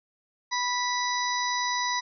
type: harmonic tone with a mistuned harmonic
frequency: 984 Hz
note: B5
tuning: 7 cents flat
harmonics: 1 / 2 / 4 / 5 / 6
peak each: -28 / -31 / -34 / -35 / -36 dBFS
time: 0.51-2.01 s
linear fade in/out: 20 ms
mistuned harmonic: 5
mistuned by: +19 cents
effects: none